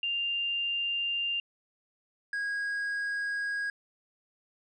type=tone pair in turn; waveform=sine / triangle; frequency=2794 / 1643.2 Hz; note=F7 / G#6; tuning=0 / -19 cents; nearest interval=major sixth; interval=919 cents; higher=first; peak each=-28 dBFS; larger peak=neither; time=0.03-1.4 / 2.33-3.7 s; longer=neither; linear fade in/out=2 ms; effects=resampled to 22050 Hz